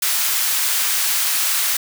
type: high-pass noise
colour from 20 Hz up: white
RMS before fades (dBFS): -19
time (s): 0.02-1.77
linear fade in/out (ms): 5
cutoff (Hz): 1100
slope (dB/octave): 12
effects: none